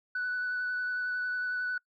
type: tone with vibrato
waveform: sine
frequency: 1487 Hz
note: F#6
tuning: 8 cents sharp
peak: -28 dBFS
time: 0.15-1.78 s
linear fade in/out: 5 ms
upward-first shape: sine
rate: 11 Hz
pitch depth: 13 cents each way
effects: noise-tail reverb RT60 0.1 s tail -26 dB re dry + tanh soft clip ceiling -27 dBFS